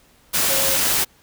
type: tone in noise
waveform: sine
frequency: 544 Hz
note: C#5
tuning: 33 cents flat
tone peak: -26 dBFS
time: 0.49-0.77 s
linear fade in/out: 20 ms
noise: white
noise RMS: -19 dBFS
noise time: 0.33-1.05 s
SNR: -10 dB
effects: pink hiss -55 dBFS RMS until 1.22 s